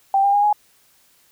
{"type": "tone with pitch steps", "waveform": "sine", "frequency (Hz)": [784, 800.5, 817.3, 834.5], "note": ["G5", "G5", "G#5", "G#5"], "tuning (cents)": [0, 36, -28, 8], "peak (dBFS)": -13, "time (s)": [0.14, 0.528], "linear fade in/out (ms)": 2, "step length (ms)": 97, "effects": ["white hiss -57 dBFS RMS until 1.31 s"]}